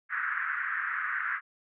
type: band-pass noise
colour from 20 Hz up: white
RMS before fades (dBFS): -32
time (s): 0.09-1.41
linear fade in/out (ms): 50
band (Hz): 1300 to 1800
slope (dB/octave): 48
effects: none